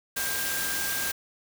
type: tone in noise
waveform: sine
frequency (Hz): 1597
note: G6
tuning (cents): +32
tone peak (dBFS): -33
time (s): 0.16-1.12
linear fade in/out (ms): 10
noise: white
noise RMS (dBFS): -30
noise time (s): 0.16-1.12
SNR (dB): -6
effects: none